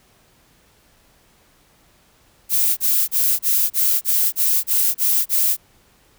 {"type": "noise bursts", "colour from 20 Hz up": "violet", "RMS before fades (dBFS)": -17, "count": 10, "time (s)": [2.49, 5.569], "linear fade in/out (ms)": 50, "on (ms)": 280, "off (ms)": 31, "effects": ["pink hiss -56 dBFS RMS until 6.18 s"]}